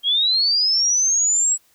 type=linear sweep; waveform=sine; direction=up; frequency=3200 to 7800 Hz; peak=-15 dBFS; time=0.03-1.58 s; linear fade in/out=50 ms; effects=white hiss -59 dBFS RMS until 1.74 s